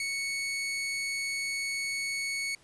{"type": "tone", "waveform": "sawtooth", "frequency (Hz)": 2217, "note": "C#7", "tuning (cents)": 0, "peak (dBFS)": -27, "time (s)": [0, 2.55], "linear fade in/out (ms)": 2, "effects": ["pink hiss -60 dBFS RMS until 2.63 s", "resampled to 24000 Hz"]}